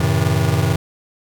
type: chord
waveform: square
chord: F# diminished seventh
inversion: none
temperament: just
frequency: 92.5 / 111 / 133.2 / 159.84 Hz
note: F#2 / A2 / C3 / Eb3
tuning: 0 / +16 / +31 / +47 cents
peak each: -21 dBFS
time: 0-0.76 s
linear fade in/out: 5 ms
effects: none